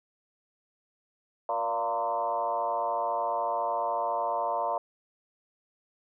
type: tone with frequency modulation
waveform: sine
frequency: 804 Hz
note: G5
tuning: 44 cents sharp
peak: -26 dBFS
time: 1.49-4.78 s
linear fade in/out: 2 ms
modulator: 110 Hz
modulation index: 2.4
effects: none